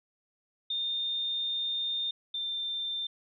sine tone pair in turn, 3632 / 3582 Hz, A#7 / A7, -46 / +30 cents, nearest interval unison, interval 24 cents, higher first, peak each -29 / -31 dBFS, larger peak first, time 0.7-2.11 / 2.34-3.07 s, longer first, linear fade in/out 5 ms, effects none

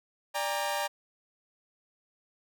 sawtooth chord, G minor, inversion second, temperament equal with one note detuned, 587.3 / 804.2 / 932.3 Hz, D5 / G5 / Bb5, 0 / +44 / 0 cents, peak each -30 dBFS, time 0.34-0.88 s, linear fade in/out 20 ms, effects none

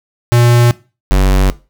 square tone pair in turn, 119.9 / 47.58 Hz, A#2 / F#1, +49 / +49 cents, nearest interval octave + major third, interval 1600 cents, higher first, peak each -7 dBFS, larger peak neither, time 0.32-0.71 / 1.11-1.5 s, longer neither, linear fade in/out 0 ms, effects noise-tail reverb RT60 0.3 s tail -19 dB re dry

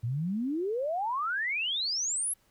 sine exponential sweep, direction up, 110.1 to 11410 Hz, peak -28 dBFS, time 0.03-2.34 s, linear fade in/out 10 ms, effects pink hiss -68 dBFS RMS until 2.5 s

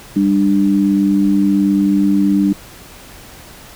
sine tone pair together, 198.16 / 296.9 Hz, G3 / D4, +19 / +19 cents, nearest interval perfect fifth, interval 700 cents, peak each -13 dBFS, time 0.16-2.53 s, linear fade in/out 5 ms, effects pink hiss -38 dBFS RMS until 3.75 s

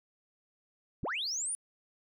sine linear sweep, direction up, 41.2 to 9800 Hz, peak -31 dBFS, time 1.03-1.55 s, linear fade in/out 0 ms, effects tanh soft clip ceiling -28 dBFS

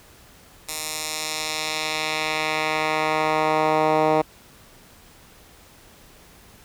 10% pulse tone with band-pass filter sweep, 155.56 Hz, D#3, in tune, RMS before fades -23 dBFS, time 0.68-4.22 s, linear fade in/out 10 ms, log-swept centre 9100 to 660 Hz, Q 0.89, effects pink hiss -50 dBFS RMS until 6.64 s

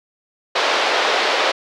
pink band-pass noise, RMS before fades -18 dBFS, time 0.55-1.52 s, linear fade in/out 10 ms, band 440 to 4600 Hz, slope 24 dB/octave, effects none

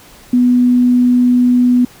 sine tone, 246.9 Hz, B3, in tune, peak -7 dBFS, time 0.33-1.85 s, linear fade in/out 5 ms, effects pink hiss -41 dBFS RMS until 2 s

